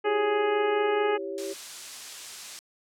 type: chord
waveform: sine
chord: C# diminished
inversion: first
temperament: equal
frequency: 329.6 / 392 / 554.4 Hz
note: E4 / G4 / C#5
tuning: 0 / 0 / 0 cents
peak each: -39 / -33 / -37 dBFS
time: 0.04-1.54 s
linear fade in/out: 20 ms
type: harmonic tone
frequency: 416.6 Hz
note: G#4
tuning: 5 cents sharp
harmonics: 1 / 2 / 3 / 4 / 5 / 6 / 7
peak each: -24 / -30 / -34 / -36 / -38 / -40 / -41 dBFS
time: 0.04-1.18 s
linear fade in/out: 20 ms
type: noise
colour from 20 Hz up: blue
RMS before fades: -34 dBFS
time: 1.38-2.59 s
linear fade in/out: 0 ms
effects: low-pass 7000 Hz 12 dB/octave